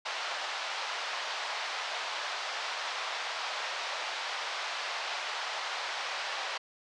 pink band-pass noise, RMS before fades -36 dBFS, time 0.05-6.58 s, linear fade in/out 10 ms, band 680 to 5100 Hz, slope 24 dB/octave, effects resampled to 22050 Hz

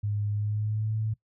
sine tone with pitch glide, 103.6 to 109.32 Hz, G#2 to A2, -4 to -11 cents, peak -26 dBFS, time 0.03-1.14 s, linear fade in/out 10 ms, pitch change +93 cents, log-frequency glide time 0.32-0.95 s, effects noise-tail reverb RT60 0.1 s tail -20 dB re dry

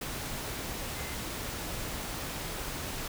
sine tone in noise, 2073 Hz, C7, 17 cents flat, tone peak -46 dBFS, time 0.95-1.15 s, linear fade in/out 5 ms, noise pink, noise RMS -37 dBFS, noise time 0.01-3.08 s, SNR -12 dB, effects none

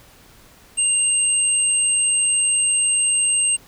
sine tone pair together, 2794 / 8373 Hz, F7 / C9, 0 / 0 cents, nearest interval octave + perfect fifth, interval 1900 cents, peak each -24 / -16 dBFS, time 0.77-3.57 s, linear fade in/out 20 ms, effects pink hiss -49 dBFS RMS until 3.67 s

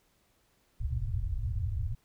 white low-pass noise, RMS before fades -32 dBFS, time 0.8-1.95 s, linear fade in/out 10 ms, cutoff 120 Hz, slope 96 dB/octave, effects pink hiss -70 dBFS RMS until 2.04 s

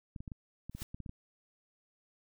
clicks, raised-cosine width 5 ms, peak -30 dBFS, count 11, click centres 0.162 / 0.205 / 0.278 / 0.318 / 0.696 / 0.75 / 0.82 / 0.945 / 1.003 / 1.062 / 1.094 s
white noise with exponential growth, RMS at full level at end -41 dBFS, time 0.71-0.83 s, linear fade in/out 2 ms, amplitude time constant 24 ms
effects none

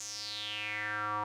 square tone with band-pass filter sweep, 105.3 Hz, G#2, 24 cents sharp, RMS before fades -37 dBFS, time 0-1.24 s, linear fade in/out 5 ms, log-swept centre 6800 to 1000 Hz, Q 5.6, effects none

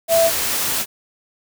sine tone in noise, 663 Hz, E5, 10 cents sharp, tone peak -12 dBFS, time 0.08-0.31 s, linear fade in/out 50 ms, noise white, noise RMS -21 dBFS, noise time 0.08-0.86 s, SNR +6 dB, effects none

